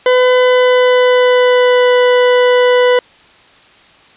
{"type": "tone with pitch glide", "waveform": "40% pulse", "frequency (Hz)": [503, 495.5], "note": ["B4", "B4"], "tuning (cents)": [32, 6], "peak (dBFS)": -6, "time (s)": [0.06, 2.99], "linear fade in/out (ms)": 2, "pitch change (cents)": -26, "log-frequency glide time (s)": [0.32, 1.94], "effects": ["white hiss -44 dBFS RMS until 4.16 s", "resampled to 8000 Hz"]}